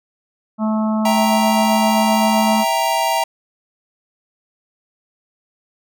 harmonic tone, 217.2 Hz, A3, 22 cents flat, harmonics 1 / 3 / 4 / 5 / 6, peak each -16 / -26 / -28 / -30 / -32 dBFS, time 0.58-2.65 s, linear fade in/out 50 ms
square chord, E diminished, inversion none, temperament equal, 659.3 / 784 / 932.3 Hz, E5 / G5 / Bb5, 0 / 0 / 0 cents, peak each -22 / -22 / -19 dBFS, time 1.05-3.24 s, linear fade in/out 5 ms
effects none

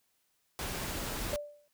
pink noise, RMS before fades -37 dBFS, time 0.59-1.36 s, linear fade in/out 0 ms
sine tone with exponential decay, 587.3 Hz, D5, in tune, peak -29 dBFS, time 1.33-1.68 s, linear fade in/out 0 ms, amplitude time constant 76 ms
effects white hiss -75 dBFS RMS until 1.73 s

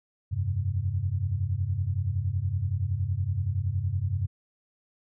sine chord, F suspended second, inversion none, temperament equal with one note detuned, 87.31 / 98 / 132.49 Hz, F2 / G2 / C3, 0 / 0 / +22 cents, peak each -31 / -27 / -33 dBFS, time 0.31-4.27 s, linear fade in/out 20 ms, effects none

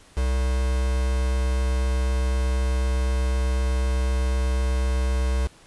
triangle tone with quantisation, 64 Hz, C2, 38 cents flat, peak -18 dBFS, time 0.16-5.48 s, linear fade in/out 20 ms, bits 5, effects pink hiss -52 dBFS RMS until 5.66 s + resampled to 24000 Hz

